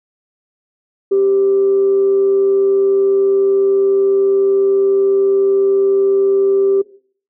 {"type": "tone with amplitude modulation", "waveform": "sine", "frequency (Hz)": 392, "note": "G4", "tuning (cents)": 0, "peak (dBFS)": -8, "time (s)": [1.11, 6.82], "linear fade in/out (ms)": 10, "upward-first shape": "sine", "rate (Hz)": 130, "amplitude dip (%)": 25, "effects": ["noise-tail reverb RT60 0.5 s tail -19 dB re dry", "tanh soft clip ceiling -5 dBFS"]}